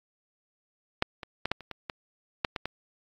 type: clicks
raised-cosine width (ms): 0.3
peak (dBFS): -8 / -22 / -12 / -10 / -28 / -21 / -17 / -8 / -15 / -15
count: 10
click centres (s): 1.024 / 1.232 / 1.456 / 1.516 / 1.607 / 1.713 / 1.898 / 2.448 / 2.562 / 2.656
effects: AAC 48 kbps